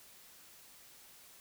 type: silence
effects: white hiss -58 dBFS RMS until 1.4 s